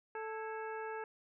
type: harmonic tone with a mistuned harmonic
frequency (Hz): 440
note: A4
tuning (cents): 0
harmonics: 1 / 2 / 3 / 4 / 5 / 6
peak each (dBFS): -42 / -44 / -50 / -48 / -56 / -58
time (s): 0.15-1.04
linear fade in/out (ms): 2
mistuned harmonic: 4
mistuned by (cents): -110
effects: none